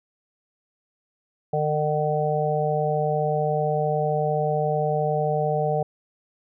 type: harmonic tone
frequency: 151.3 Hz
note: D#3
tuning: 48 cents flat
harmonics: 1 / 3 / 4 / 5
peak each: -26 / -26 / -26 / -26 dBFS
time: 1.53-5.83 s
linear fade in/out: 5 ms
effects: none